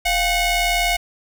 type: ring-modulated tone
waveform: sawtooth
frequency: 740 Hz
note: F#5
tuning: in tune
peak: -10 dBFS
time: 0.05-0.97 s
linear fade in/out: 10 ms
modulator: 1440 Hz
effects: none